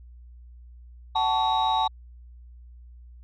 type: tone cluster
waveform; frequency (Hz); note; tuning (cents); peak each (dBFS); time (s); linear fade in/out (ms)
sine; 752 / 879 / 1124 / 3802; F#5 / A5 / C#6 / A#7; +28 / -2 / +24 / +33; -26 / -22 / -29 / -29; 1.15-1.88; 10
effects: tanh soft clip ceiling -14 dBFS + added 60 Hz sine -44 dBFS peak until 3.23 s